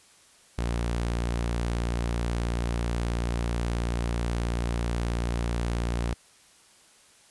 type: tone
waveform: sawtooth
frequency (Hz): 58.5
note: A#1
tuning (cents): +7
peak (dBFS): -22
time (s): 0.58-6.14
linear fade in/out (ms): 5
effects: white hiss -57 dBFS RMS until 7.3 s + resampled to 24000 Hz